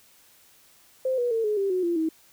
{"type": "tone with pitch steps", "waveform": "sine", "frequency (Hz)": [520, 485.2, 452.7, 422.4, 394.1, 367.7, 343.1, 320.1], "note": ["C5", "B4", "A4", "G#4", "G4", "F#4", "F4", "D#4"], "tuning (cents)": [-11, -31, 49, 29, 9, -11, -31, 49], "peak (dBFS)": -22, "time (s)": [1.05, 2.09], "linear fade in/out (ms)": 5, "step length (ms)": 130, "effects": ["white hiss -57 dBFS RMS until 2.32 s"]}